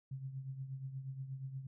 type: tone with tremolo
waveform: sine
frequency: 133.7 Hz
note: C3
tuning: 38 cents sharp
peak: -38 dBFS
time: 0.11-1.67 s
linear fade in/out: 5 ms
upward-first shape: triangle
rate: 8.4 Hz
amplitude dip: 70%
effects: none